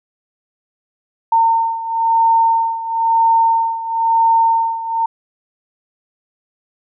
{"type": "beating tone pair", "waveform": "sine", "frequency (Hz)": [910, 911], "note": ["A#5", "A#5"], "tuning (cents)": [-42, -40], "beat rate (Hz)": 1, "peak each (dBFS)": [-13, -17], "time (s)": [1.32, 5.06], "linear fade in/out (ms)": 5, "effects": []}